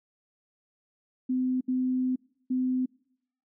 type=tone bursts at uneven times; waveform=sine; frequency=255.6 Hz; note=C4; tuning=40 cents flat; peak=-24 dBFS; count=3; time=1.29-1.61 / 1.68-2.16 / 2.5-2.86 s; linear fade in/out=10 ms; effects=noise-tail reverb RT60 0.8 s tail -26 dB re dry